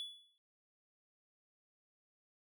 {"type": "tone with exponential decay", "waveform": "triangle", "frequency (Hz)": 3420, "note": "A7", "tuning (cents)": -50, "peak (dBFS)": -37, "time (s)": [0, 0.38], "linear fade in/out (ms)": 0, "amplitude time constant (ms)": 81, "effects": []}